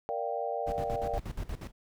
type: chord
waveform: sine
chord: G minor seventh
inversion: first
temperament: equal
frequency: 466.2 / 587.3 / 698.5 / 784 Hz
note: Bb4 / D5 / F5 / G5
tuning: 0 / 0 / 0 / 0 cents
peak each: -36 dBFS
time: 0.09-1.18 s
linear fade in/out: 0 ms
type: noise with tremolo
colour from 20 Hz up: brown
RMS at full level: -36 dBFS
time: 0.66-1.72 s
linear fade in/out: 20 ms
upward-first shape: square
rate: 8.4 Hz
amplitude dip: 80%
effects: none